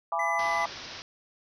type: chord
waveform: sine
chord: E dominant seventh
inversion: none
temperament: equal with one note detuned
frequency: 675.1 / 830.6 / 987.8 / 1174.7 Hz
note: E5 / G#5 / B5 / D6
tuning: +41 / 0 / 0 / 0 cents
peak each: -32 / -31 / -32 / -31 dBFS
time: 0.12-0.66 s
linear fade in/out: 2 ms
type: tone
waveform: triangle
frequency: 2010 Hz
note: B6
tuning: 30 cents sharp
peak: -28 dBFS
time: 0.19-0.65 s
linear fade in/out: 5 ms
type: low-pass noise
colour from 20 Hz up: white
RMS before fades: -42 dBFS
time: 0.39-1.02 s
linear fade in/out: 0 ms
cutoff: 5800 Hz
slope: 96 dB/octave
effects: none